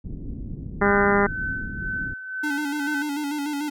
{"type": "low-pass noise", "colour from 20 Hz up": "pink", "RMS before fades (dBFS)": -33, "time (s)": [0.04, 2.14], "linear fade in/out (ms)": 5, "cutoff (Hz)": 290, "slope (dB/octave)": 24}
{"type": "harmonic tone", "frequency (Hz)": 201.5, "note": "G3", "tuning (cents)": 48, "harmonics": [1, 2, 3, 4, 5, 6, 7, 8, 9, 10], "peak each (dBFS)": [-23, -21, -28, -26, -28, -27, -26, -31, -28, -31], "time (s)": [0.81, 1.27], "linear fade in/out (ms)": 10}
{"type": "tone with tremolo", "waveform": "sine", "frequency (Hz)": 1522, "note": "F#6", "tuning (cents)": 48, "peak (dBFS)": -25, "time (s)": [0.84, 3.03], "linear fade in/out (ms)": 10, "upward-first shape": "sine", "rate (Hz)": 2, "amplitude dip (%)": 65}
{"type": "tone with vibrato", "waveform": "square", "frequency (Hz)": 291.3, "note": "D4", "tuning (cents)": -14, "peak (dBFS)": -26, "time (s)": [2.43, 3.7], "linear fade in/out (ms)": 10, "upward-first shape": "square", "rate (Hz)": 6.8, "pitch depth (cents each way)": 48}
{"effects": []}